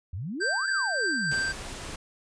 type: exponential two-way sweep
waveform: sine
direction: up then down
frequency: 78 to 1758 to 129.2 Hz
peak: -31 dBFS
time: 0.13-1.33 s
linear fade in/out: 5 ms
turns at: 0.69 s
type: tone with tremolo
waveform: square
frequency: 1568 Hz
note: G6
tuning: in tune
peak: -25 dBFS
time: 0.4-1.53 s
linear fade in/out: 20 ms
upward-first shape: triangle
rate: 3.4 Hz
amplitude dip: 30%
type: noise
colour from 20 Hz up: pink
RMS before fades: -38 dBFS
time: 1.31-1.96 s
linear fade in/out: 5 ms
effects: resampled to 22050 Hz

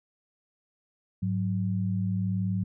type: tone pair together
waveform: sine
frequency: 104.06 / 185 Hz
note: G#2 / F#3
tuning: +4 / 0 cents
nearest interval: minor seventh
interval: 996 cents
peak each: -28 dBFS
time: 1.22-2.64 s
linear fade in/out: 10 ms
effects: none

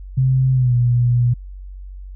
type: tone with pitch glide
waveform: sine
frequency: 130.81 to 121.35 Hz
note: C3 to B2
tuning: 0 to -30 cents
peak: -12 dBFS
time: 0.17-1.34 s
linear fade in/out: 10 ms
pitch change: -130 cents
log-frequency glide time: 0.53-0.75 s
effects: added 47 Hz sine -31 dBFS peak until 2.15 s

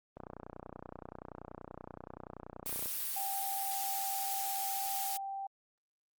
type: click train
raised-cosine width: 1 ms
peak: -30 dBFS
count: 83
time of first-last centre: 0.17-2.859 s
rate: 30.5 Hz
type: noise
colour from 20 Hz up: blue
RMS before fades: -37 dBFS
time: 2.66-5.17 s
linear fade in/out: 0 ms
type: tone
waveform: sine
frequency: 784 Hz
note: G5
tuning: in tune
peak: -37 dBFS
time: 3.16-5.47 s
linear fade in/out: 5 ms
effects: Opus 32 kbps

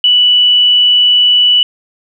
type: tone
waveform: sine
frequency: 2960 Hz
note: F#7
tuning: in tune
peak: -5 dBFS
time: 0.04-1.63 s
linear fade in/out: 2 ms
effects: none

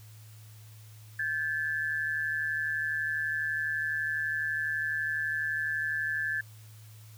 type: tone pair together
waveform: sine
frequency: 1576 / 1728 Hz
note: G6 / A6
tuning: +9 / -32 cents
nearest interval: major second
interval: 159 cents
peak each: -33 / -30 dBFS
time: 1.19-6.41 s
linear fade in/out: 5 ms
effects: added 108 Hz sine -48 dBFS peak until 7.17 s + white hiss -58 dBFS RMS until 7.17 s

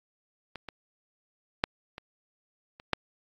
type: clicks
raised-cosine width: 0.3 ms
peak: -22 / -23 / -6 / -24 / -30 / -8 dBFS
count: 6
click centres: 0.557 / 0.687 / 1.639 / 1.981 / 2.799 / 2.933 s
effects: AAC 64 kbps

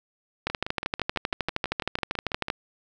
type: two click trains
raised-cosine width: 0.3 ms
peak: -9 / -15 dBFS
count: 27 / 13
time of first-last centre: 0.47-2.501 / 0.5-2.483 s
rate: 12.8 / 6.05 Hz
effects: none

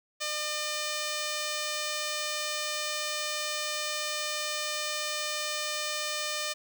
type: tone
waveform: 5% pulse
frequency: 603 Hz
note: D5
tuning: 46 cents sharp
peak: -19 dBFS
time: 0.2-6.54 s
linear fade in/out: 20 ms
effects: none

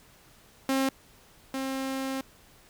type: tone pair in turn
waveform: sawtooth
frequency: 267.7 / 266.7 Hz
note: C4 / C4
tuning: +40 / +33 cents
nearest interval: unison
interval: 7 cents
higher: first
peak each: -20 / -26 dBFS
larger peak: first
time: 0.69-0.89 / 1.54-2.21 s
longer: second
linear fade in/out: 2 ms
effects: pink hiss -57 dBFS RMS until 2.69 s

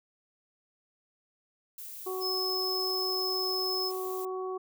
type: noise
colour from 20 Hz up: violet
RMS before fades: -43 dBFS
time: 1.78-4.25 s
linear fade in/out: 2 ms
type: harmonic tone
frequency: 373.4 Hz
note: F#4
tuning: 16 cents sharp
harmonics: 1 / 2 / 3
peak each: -33 / -42 / -40 dBFS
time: 2.06-4.58 s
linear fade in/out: 10 ms
type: tone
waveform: sine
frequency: 5200 Hz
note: E8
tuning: 24 cents flat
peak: -30 dBFS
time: 2.2-3.92 s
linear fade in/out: 50 ms
effects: none

